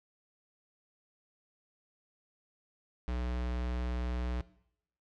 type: tone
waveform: square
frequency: 61.1 Hz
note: B1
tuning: 18 cents flat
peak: -33 dBFS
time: 3.08-4.41 s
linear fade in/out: 0 ms
effects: noise-tail reverb RT60 0.7 s tail -18 dB re dry + low-pass 4000 Hz 12 dB/octave